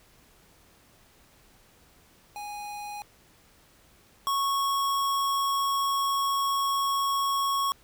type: tone pair in turn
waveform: square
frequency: 827 / 1103.9 Hz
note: G#5 / C#6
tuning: -8 / -8 cents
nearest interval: perfect fourth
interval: 500 cents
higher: second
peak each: -36 / -25 dBFS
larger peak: second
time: 2.36-3.02 / 4.27-7.72 s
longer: second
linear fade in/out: 0 ms
effects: pink hiss -59 dBFS RMS until 7.83 s